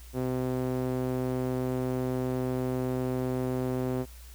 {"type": "tone with band-pass filter", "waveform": "sawtooth", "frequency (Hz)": 127.9, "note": "C3", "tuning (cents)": -39, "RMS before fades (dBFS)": -30, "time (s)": [0.13, 4.06], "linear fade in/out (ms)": 50, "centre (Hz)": 360, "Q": 1.1, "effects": ["added 60 Hz sine -45 dBFS peak until 4.34 s", "white hiss -54 dBFS RMS until 4.34 s"]}